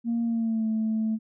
sine tone with pitch glide, 233.1 to 220 Hz, A#3 to A3, 0 to 0 cents, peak -22 dBFS, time 0.04-1.19 s, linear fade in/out 50 ms, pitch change -100 cents, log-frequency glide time 0.23-0.67 s, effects tanh soft clip ceiling -20 dBFS

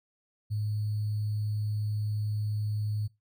sine tone with sample-and-hold, 105.7 Hz, G#2, 31 cents sharp, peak -28 dBFS, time 0.5-3.08 s, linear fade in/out 20 ms, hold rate 4410 Hz, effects noise-tail reverb RT60 0.2 s tail -19 dB re dry

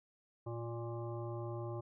harmonic tone with a mistuned harmonic, 117.4 Hz, A#2, 13 cents sharp, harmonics 1 / 3 / 5 / 7 / 9 / 10, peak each -41 / -44 / -48 / -52 / -53 / -58 dBFS, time 0.46-1.81 s, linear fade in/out 10 ms, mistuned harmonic 1, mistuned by -17 cents, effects none

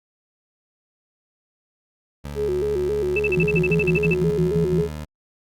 20% pulse tone with pitch glide, 72.2 to 76.14 Hz, D2 to D#2, -29 to -37 cents, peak -25 dBFS, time 2.24-5.05 s, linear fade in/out 10 ms, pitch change +92 cents, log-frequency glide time 3.11-4.71 s
sine tone with vibrato, 392 Hz, G4, in tune, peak -20 dBFS, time 2.35-4.89 s, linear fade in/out 50 ms, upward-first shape square, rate 3.7 Hz, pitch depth 120 cents each way
sine tone bursts, 2637 Hz, E7, in tune, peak -20 dBFS, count 13, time 3.16-4.143 s, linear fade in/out 5 ms, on 35 ms, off 44 ms
sine tone with tremolo, 164.81 Hz, E3, in tune, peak -18 dBFS, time 3.37-4.87 s, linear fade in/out 2 ms, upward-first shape square, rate 5.9 Hz, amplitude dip 75%
effects Opus 48 kbps

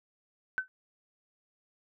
sine tone with exponential decay, 1521 Hz, F#6, 47 cents sharp, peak -23 dBFS, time 0.58-0.68 s, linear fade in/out 0 ms, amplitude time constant 20 ms, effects none

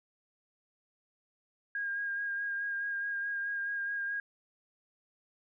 sine tone with vibrato, 1622 Hz, G#6, 41 cents flat, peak -32 dBFS, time 1.75-4.2 s, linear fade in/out 2 ms, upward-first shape sine, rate 4.7 Hz, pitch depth 21 cents each way, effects none

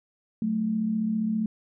sine tone pair together, 185 / 220 Hz, F#3 / A3, 0 / 0 cents, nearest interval minor third, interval 300 cents, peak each -32 / -24 dBFS, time 0.42-1.46 s, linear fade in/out 2 ms, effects none

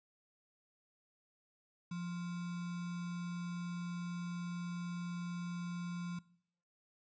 sine tone with sample-and-hold, 174.61 Hz, F3, in tune, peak -38 dBFS, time 1.91-6.19 s, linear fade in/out 5 ms, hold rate 1225 Hz, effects noise-tail reverb RT60 0.7 s tail -22 dB re dry + resampled to 16000 Hz

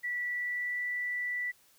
sine tone with pitch glide, 1954 to 1967.6 Hz, B6 to B6, -19 to -7 cents, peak -31 dBFS, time 0.03-1.52 s, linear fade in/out 20 ms, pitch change +12 cents, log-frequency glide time 0.21-0.86 s, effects white hiss -64 dBFS RMS until 1.78 s

